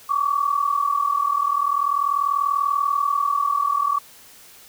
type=tone pair together; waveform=sine; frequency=1119 / 1159.4 Hz; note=C#6 / D6; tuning=+16 / -23 cents; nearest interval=minor second; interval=61 cents; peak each=-21 dBFS; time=0.09-3.99 s; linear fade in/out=10 ms; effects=white hiss -47 dBFS RMS until 4.68 s